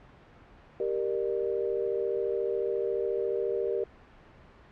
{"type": "chord", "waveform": "sine", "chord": "G minor", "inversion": "none", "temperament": "equal with one note detuned", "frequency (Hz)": [392, 466.2, 600.4], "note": ["G4", "Bb4", "D5"], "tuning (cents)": [0, 0, 38], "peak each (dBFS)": [-30, -30, -36], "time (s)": [0.8, 3.84], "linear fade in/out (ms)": 2, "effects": ["pink hiss -54 dBFS RMS until 4.71 s", "low-pass 2000 Hz 12 dB/octave"]}